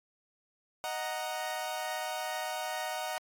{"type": "chord", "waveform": "sawtooth", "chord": "D# minor", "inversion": "none", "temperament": "equal", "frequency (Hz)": [622.3, 740, 932.3], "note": ["D#5", "F#5", "A#5"], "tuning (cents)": [0, 0, 0], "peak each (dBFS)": [-35, -33, -36], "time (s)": [0.84, 3.18], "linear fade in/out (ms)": 0, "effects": ["AAC 64 kbps"]}